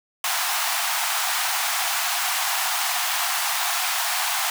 pink high-pass noise, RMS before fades -24 dBFS, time 0.24-4.5 s, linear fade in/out 2 ms, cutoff 690 Hz, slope 96 dB/octave, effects none

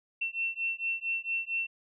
sine beating tone pair, 2700 / 2704.4 Hz, E7 / E7, +41 / +44 cents, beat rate 4.4 Hz, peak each -33 / -33 dBFS, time 0.21-1.67 s, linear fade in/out 10 ms, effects none

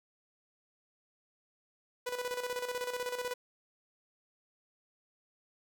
sawtooth tone with tremolo, 493.9 Hz, B4, in tune, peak -29 dBFS, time 2.06-3.34 s, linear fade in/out 10 ms, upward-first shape square, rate 16 Hz, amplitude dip 60%, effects none

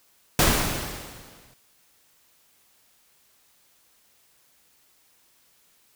pink noise with exponential decay, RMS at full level -17 dBFS, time 0.39-1.54 s, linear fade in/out 2 ms, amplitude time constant 250 ms, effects white hiss -62 dBFS RMS until 5.95 s

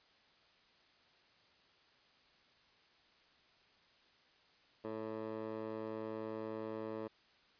15% pulse tone with band-pass filter, 110 Hz, A2, in tune, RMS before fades -43 dBFS, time 4.84-7.08 s, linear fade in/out 10 ms, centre 580 Hz, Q 1.6, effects white hiss -68 dBFS RMS until 7.59 s + resampled to 11025 Hz

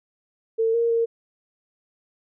sine tone with pitch steps, 450.3 / 465.7 / 460.8 Hz, A4 / A#4 / A#4, +40 / -2 / -20 cents, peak -18 dBFS, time 0.58-1.06 s, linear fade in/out 20 ms, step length 160 ms, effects none

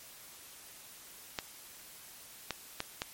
clicks, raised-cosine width 0.2 ms, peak -16 dBFS, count 4, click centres 1.388 / 2.507 / 2.804 / 3.019 s, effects white hiss -52 dBFS RMS until 3.13 s + MP3 64 kbps

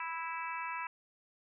harmonic tone, 329 Hz, E4, 3 cents flat, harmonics 3 / 4 / 5 / 6 / 7 / 8, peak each -39 / -44 / -46 / -48 / -46 / -45 dBFS, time 0-0.87 s, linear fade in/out 2 ms, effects none

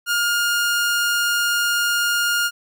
sawtooth tone, 1416 Hz, F6, 23 cents sharp, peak -14 dBFS, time 0.06-2.51 s, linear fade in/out 50 ms, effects none

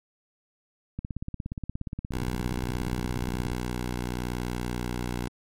click train, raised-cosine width 5 ms, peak -20 dBFS, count 44, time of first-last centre 0.99-3.519 s, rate 17 Hz
10% pulse tone with pitch glide, 61.74 to 60.68 Hz, B1 to B1, 0 to -30 cents, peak -21 dBFS, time 2.12-5.28 s, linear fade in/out 5 ms, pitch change -30 cents, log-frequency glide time 2.65-4.8 s
effects MP3 64 kbps

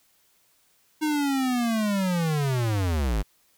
square linear sweep, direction down, 311.1 to 46.25 Hz, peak -23 dBFS, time 1.01-3.23 s, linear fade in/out 20 ms, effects white hiss -64 dBFS RMS until 3.57 s

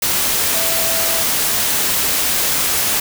sine tone in noise, 659.3 Hz, E5, in tune, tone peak -26 dBFS, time 0.54-1.23 s, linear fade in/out 5 ms, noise white, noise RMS -17 dBFS, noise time 0.02-3 s, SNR -12 dB, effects none

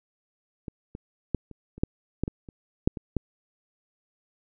clicks, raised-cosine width 3 ms, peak -22 / -24 / -11 / -30 / -30 / -9 / -12 / -17 / -29 / -6 / -22 / -12 dBFS, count 12, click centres 0.682 / 0.951 / 1.347 / 1.513 / 1.78 / 1.835 / 2.236 / 2.279 / 2.488 / 2.875 / 2.972 / 3.167 s, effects none

